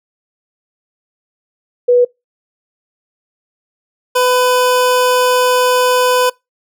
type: tone pair in turn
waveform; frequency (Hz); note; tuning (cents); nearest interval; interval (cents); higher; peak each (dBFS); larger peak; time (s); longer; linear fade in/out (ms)
sine / 25% pulse; 489.6 / 501; B4 / B4; -15 / +25; unison; 40; second; -6; neither; 1.88-2.05 / 4.15-6.3; second; 10
effects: noise-tail reverb RT60 0.2 s tail -24 dB re dry